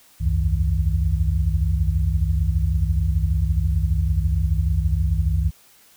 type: tone cluster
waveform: sine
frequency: 64.4 / 79.2 / 91 / 158.1 Hz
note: C2 / D#2 / F#2 / D#3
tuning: -27 / +31 / -28 / +28 cents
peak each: -20 / -24 / -23 / -27 dBFS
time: 0.2-5.51 s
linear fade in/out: 20 ms
effects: white hiss -53 dBFS RMS until 5.96 s